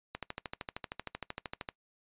click train, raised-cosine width 0.3 ms, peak -21 dBFS, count 21, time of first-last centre 0.15-1.688 s, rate 13 Hz, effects noise-tail reverb RT60 0.1 s tail -21 dB re dry + resampled to 8000 Hz

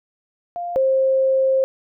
sine tone pair in turn, 698.5 / 530.4 Hz, F5 / C5, 0 / +23 cents, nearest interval perfect fourth, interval 477 cents, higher first, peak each -24 / -14 dBFS, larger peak second, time 0.56-0.76 / 0.76-1.64 s, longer second, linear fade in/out 0 ms, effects none

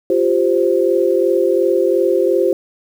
sine chord, F suspended second, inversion none, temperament equal, 349.2 / 392 / 523.3 Hz, F4 / G4 / C5, 0 / 0 / 0 cents, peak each -16 dBFS, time 0.1-2.53 s, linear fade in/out 2 ms, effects 7-bit

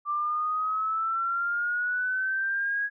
sine exponential sweep, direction up, 1174.7 to 1661.2 Hz, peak -25 dBFS, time 0.05-2.9 s, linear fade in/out 50 ms, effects none

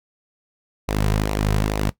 sawtooth tone with flanger, 51.91 Hz, G#1, in tune, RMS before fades -21 dBFS, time 0.88-1.9 s, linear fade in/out 10 ms, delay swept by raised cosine 0.59 to 3.59 ms, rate 2.3 Hz, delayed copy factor -0.55, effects noise-tail reverb RT60 0.1 s tail -17 dB re dry

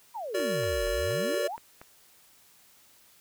sine exponential two-way sweep, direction down then up, 996 to 38.89 to 996 Hz, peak -33 dBFS, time 0.14-1.57 s, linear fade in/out 20 ms, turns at 0.88 s
square chord, Gb augmented, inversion none, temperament just, 370 / 462.5 / 578.1 Hz, Gb4 / Bb4 / D5, 0 / -14 / -27 cents, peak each -36 / -34 / -30 dBFS, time 0.34-1.48 s, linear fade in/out 10 ms
click train, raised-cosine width 0.5 ms, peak -30 dBFS, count 7, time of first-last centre 0.4-1.815 s, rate 4.24 Hz
effects white hiss -59 dBFS RMS until 3.2 s

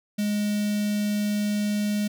square tone with notch filter, 207.7 Hz, G#3, in tune, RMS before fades -25 dBFS, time 0.18-2.08 s, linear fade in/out 10 ms, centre 990 Hz, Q 0.53, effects none

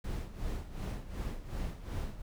brown noise with tremolo, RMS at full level -35 dBFS, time 0.04-2.22 s, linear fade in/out 5 ms, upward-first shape sine, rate 2.7 Hz, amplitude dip 75%, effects none

